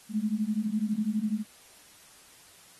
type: beating tone pair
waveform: sine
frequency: 207.7 / 219.7 Hz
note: G#3 / A3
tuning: 0 / -2 cents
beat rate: 12 Hz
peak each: -29 dBFS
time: 0.09-1.44 s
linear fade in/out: 50 ms
effects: white hiss -55 dBFS RMS until 2.79 s + AAC 32 kbps